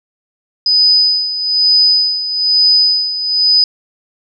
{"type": "tone with tremolo", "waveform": "sine", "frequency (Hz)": 4994, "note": "D#8", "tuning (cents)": 6, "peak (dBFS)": -6, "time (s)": [0.66, 3.64], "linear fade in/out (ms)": 2, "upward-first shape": "sine", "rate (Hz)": 1.1, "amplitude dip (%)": 70, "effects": []}